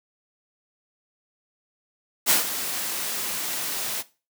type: noise with ADSR envelope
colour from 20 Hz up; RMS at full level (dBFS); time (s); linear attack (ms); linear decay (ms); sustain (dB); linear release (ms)
white; -17; 2.26-4.03; 39; 140; -12; 28
effects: noise-tail reverb RT60 0.3 s tail -17 dB re dry + high-pass 150 Hz 12 dB/octave